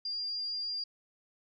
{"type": "tone", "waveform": "sine", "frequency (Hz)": 4798, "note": "D8", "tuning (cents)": 36, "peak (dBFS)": -33, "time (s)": [0.05, 0.84], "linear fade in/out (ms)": 5, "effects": []}